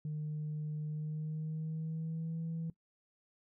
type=tone with pitch glide; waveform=sine; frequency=152 to 163.85 Hz; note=D#3 to E3; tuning=-40 to -10 cents; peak=-34 dBFS; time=0.05-2.7 s; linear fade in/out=2 ms; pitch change=+130 cents; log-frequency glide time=0.87-2.4 s; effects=noise-tail reverb RT60 0.1 s tail -19 dB re dry + tanh soft clip ceiling -33 dBFS